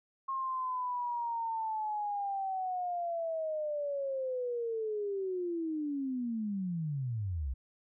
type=linear sweep; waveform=sine; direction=down; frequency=1077 to 59.4 Hz; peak=-32 dBFS; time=0.28-7.54 s; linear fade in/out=10 ms; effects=none